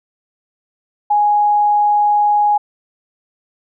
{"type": "tone", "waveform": "sine", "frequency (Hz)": 830.6, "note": "G#5", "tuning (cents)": 0, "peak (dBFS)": -10, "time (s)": [1.1, 2.58], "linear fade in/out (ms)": 10, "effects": []}